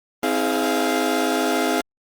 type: tone cluster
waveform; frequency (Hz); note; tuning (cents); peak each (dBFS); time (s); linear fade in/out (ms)
30% pulse; 260.6 / 319.3 / 416.7 / 696; C4 / D#4 / G#4 / F5; -7 / +45 / +6 / -6; -22; 0.23-1.81; 2
effects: Opus 24 kbps